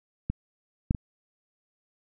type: clicks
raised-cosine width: 5 ms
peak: -15 / -10 / -19 dBFS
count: 3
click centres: 0.3 / 0.909 / 0.948 s
effects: none